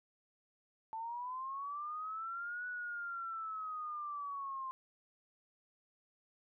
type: linear two-way sweep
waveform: sine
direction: up then down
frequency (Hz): 880 to 1480 to 1045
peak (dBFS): -39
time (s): 0.93-4.71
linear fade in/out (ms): 0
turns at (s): 2.67
effects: none